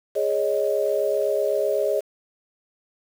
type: chord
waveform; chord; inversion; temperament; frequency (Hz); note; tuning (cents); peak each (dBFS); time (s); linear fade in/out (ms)
sine; Ab suspended fourth; none; equal; 415.3 / 554.4 / 622.3; Ab4 / Db5 / Eb5; 0 / 0 / 0; -24; 0.15-2.01; 20
effects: 7-bit